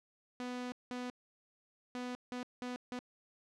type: tone bursts at uneven times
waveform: sawtooth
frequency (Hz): 248.1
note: B3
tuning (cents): +8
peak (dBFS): -35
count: 6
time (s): 0.4-0.72 / 0.91-1.1 / 1.95-2.15 / 2.32-2.43 / 2.62-2.76 / 2.92-2.99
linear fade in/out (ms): 0
effects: low-pass 6000 Hz 12 dB/octave